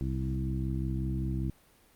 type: harmonic tone with a mistuned harmonic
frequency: 65.3 Hz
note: C2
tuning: 3 cents flat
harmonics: 1 / 2 / 3 / 4 / 5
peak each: -33 / -33 / -37 / -43 / -39 dBFS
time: 0.01-1.5 s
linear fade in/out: 0 ms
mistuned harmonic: 1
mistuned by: -35 cents
effects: pink hiss -62 dBFS RMS until 1.95 s + Opus 48 kbps